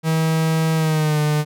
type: tone with pitch glide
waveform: 45% pulse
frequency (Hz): 160.4 to 150.53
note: E3 to D3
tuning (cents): -47 to +43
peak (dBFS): -16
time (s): 0.03-1.45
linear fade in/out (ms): 50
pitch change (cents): -110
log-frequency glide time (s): 0.75-1.19
effects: none